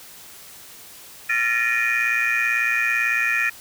sine tone cluster, 1371 / 1744 / 1862 / 2335 / 2453 Hz, F6 / A6 / A#6 / D7 / D#7, -32 / -16 / -2 / -11 / -25 cents, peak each -28 / -24 / -22 / -28 / -21 dBFS, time 1.29-3.5 s, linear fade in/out 10 ms, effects tanh soft clip ceiling -12 dBFS + white hiss -43 dBFS RMS until 3.6 s

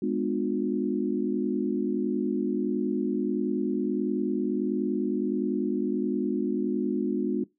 sine chord, G# diminished seventh, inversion none, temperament just, 207.7 / 249.2 / 299 / 358.8 Hz, G#3 / B3 / D4 / F4, 0 / +16 / +31 / +47 cents, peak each -30 dBFS, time 0.02-7.44 s, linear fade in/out 5 ms, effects noise-tail reverb RT60 0.2 s tail -21 dB re dry

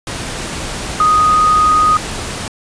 sine tone in noise, 1244.5 Hz, D#6, in tune, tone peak -8 dBFS, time 1-1.97 s, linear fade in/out 2 ms, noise pink, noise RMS -23 dBFS, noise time 0.07-2.48 s, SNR +12 dB, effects resampled to 22050 Hz

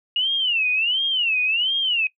sine tone with vibrato, 2833 Hz, F7, 24 cents sharp, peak -18 dBFS, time 0.16-2.07 s, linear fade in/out 2 ms, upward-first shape sine, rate 1.4 Hz, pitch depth 230 cents each way, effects noise-tail reverb RT60 0.1 s tail -20 dB re dry

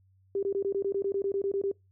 sine tone bursts, 395.2 Hz, G4, 14 cents sharp, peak -26 dBFS, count 14, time 0.35-1.715 s, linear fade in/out 2 ms, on 78 ms, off 21 ms, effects noise-tail reverb RT60 0.2 s tail -25 dB re dry + added 95 Hz sine -61 dBFS peak until 1.91 s

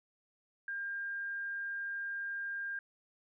sine tone, 1603 Hz, G6, 38 cents sharp, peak -36 dBFS, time 0.68-2.79 s, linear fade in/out 2 ms, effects none

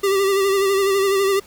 square tone with vibrato, 392 Hz, G4, in tune, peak -16 dBFS, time 0.03-1.4 s, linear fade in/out 10 ms, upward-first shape sine, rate 12 Hz, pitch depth 42 cents each way, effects pink hiss -47 dBFS RMS until 1.46 s

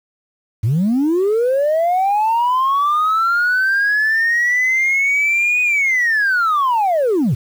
sine linear two-way sweep, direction up then down, 98 to 2489 to 98 Hz, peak -11 dBFS, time 0.63-7.35 s, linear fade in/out 10 ms, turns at 5.62 s, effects tanh soft clip ceiling -11 dBFS + 7-bit

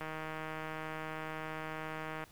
click train, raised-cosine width 0.5 ms, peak -26 dBFS, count 351, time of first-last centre 0.01-2.239 s, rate 157 Hz, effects pink hiss -60 dBFS RMS until 2.31 s

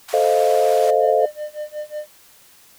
pink band-pass noise, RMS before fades -35 dBFS, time 0.08-0.91 s, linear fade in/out 10 ms, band 750 to 14000 Hz, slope 48 dB/octave
sine chord, F dominant seventh, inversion first, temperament equal, 440 / 523.3 / 622.3 / 698.5 Hz, A4 / C5 / Eb5 / F5, 0 / 0 / 0 / 0 cents, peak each -19 dBFS, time 0.13-1.26 s, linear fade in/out 10 ms
triangle tone with tremolo, 602 Hz, D5, 43 cents sharp, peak -22 dBFS, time 0.84-2.08 s, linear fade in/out 20 ms, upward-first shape sine, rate 5.5 Hz, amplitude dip 95%
effects white hiss -50 dBFS RMS until 2.78 s

